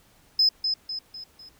sine tone with echo, 5100 Hz, D#8, 42 cents sharp, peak -15 dBFS, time 0.39-0.49 s, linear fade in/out 5 ms, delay 250 ms, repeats 4, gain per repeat -7 dB, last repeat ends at 1.49 s, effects tanh soft clip ceiling -13 dBFS + pink hiss -59 dBFS RMS until 1.59 s

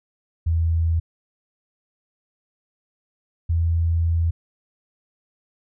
sine tone pair in turn, 82.41 / 83.37 Hz, E2 / E2, 0 / +20 cents, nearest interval unison, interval 20 cents, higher second, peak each -17 dBFS, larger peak neither, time 0.46-1 / 3.49-4.31 s, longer second, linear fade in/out 10 ms, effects none

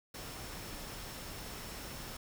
sine tone in noise, 5390 Hz, E8, 38 cents sharp, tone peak -56 dBFS, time 0.14-2.17 s, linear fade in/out 5 ms, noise pink, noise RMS -45 dBFS, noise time 0.14-2.17 s, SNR -14 dB, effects none

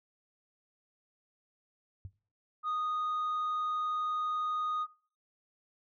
sine tone with exponential decay, 95 Hz, F#2, 46 cents sharp, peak -36 dBFS, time 2.05-2.13 s, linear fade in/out 0 ms, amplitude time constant 16 ms
sine tone, 1239 Hz, D#6, 8 cents flat, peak -28 dBFS, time 2.63-4.87 s, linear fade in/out 50 ms
effects noise-tail reverb RT60 0.4 s tail -20 dB re dry + tanh soft clip ceiling -29 dBFS

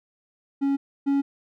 triangle tone pair in turn, 277.2 / 278.8 Hz, C#4 / C#4, 0 / +10 cents, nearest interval unison, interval 10 cents, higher second, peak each -18 / -17 dBFS, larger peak second, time 0.61-0.77 / 1.06-1.22 s, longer neither, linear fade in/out 20 ms, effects none

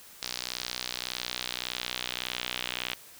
sawtooth tone with band-pass filter sweep, 61.74 Hz, B1, in tune, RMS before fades -36 dBFS, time 0.22-2.94 s, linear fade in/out 5 ms, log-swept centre 4800 to 3100 Hz, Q 2.2, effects white hiss -51 dBFS RMS until 3.19 s

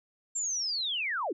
sine linear sweep, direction down, 7459 to 254 Hz, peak -29 dBFS, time 0.35-1.33 s, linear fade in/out 10 ms, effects none

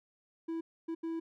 triangle tone bursts at uneven times, 328.6 Hz, E4, 5 cents flat, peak -32 dBFS, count 3, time 0.48-0.61 / 0.88-0.95 / 1.03-1.2 s, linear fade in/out 10 ms, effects none

